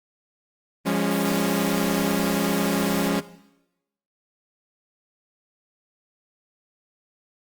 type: chord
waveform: sawtooth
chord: Db major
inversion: first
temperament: equal with one note detuned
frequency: 174.61 / 204.7 / 277.2 Hz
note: F3 / Ab3 / Db4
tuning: 0 / -25 / 0 cents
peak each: -22 / -21 / -22 dBFS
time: 0.85-3.21 s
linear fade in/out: 20 ms
type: noise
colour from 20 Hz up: white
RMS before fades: -36 dBFS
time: 1.11-3.08 s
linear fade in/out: 0 ms
effects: noise-tail reverb RT60 0.9 s tail -17 dB re dry + Opus 32 kbps